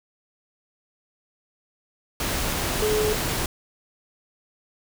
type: tone in noise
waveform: sine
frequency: 427.2 Hz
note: G#4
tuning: 49 cents sharp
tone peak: -21 dBFS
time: 2.82-3.13 s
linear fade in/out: 2 ms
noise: pink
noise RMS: -26 dBFS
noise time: 2.2-3.46 s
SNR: +2 dB
effects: none